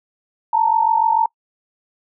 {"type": "tone pair together", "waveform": "sine", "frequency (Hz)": [880, 926.8], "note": ["A5", "A#5"], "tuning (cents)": [0, -10], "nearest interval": "minor second", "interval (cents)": 90, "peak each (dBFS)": -16, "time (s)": [0.53, 1.26], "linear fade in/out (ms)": 5, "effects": ["noise-tail reverb RT60 0.1 s tail -26 dB re dry"]}